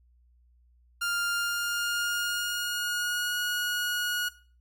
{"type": "tone with pitch glide", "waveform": "sawtooth", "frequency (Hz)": [1400, 1450.2], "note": ["F6", "F#6"], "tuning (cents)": [4, -35], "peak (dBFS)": -24, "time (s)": [1.01, 4.29], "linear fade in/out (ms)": 10, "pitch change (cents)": 61, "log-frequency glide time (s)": [1.27, 3.37], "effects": ["noise-tail reverb RT60 0.4 s tail -17 dB re dry", "added 60 Hz sine -59 dBFS peak until 4.6 s"]}